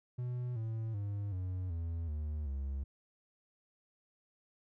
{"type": "tone with pitch steps", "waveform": "triangle", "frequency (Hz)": [123.47, 111.92, 101.45, 91.97, 83.36, 75.57, 68.5], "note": ["B2", "A2", "G#2", "F#2", "E2", "D#2", "C#2"], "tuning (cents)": [0, 30, -40, -10, 20, -50, -20], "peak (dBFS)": -33, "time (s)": [0.18, 2.84], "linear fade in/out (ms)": 10, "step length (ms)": 380, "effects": []}